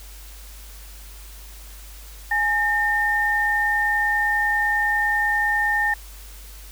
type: tone pair together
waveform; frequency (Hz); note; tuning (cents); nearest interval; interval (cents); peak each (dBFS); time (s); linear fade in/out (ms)
sine; 834.6 / 1815; G#5 / A#6; +8 / -47; octave + minor second; 1345; -24 / -19; 2.31-5.94; 5
effects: added 50 Hz sine -39 dBFS peak until 6.71 s + white hiss -45 dBFS RMS until 6.71 s